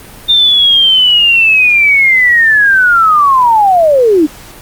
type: linear sweep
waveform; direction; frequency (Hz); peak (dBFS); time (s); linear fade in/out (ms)
sine; down; 3631 to 285.1; -4; 0.28-4.27; 20
effects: pink hiss -33 dBFS RMS until 4.61 s + Opus 32 kbps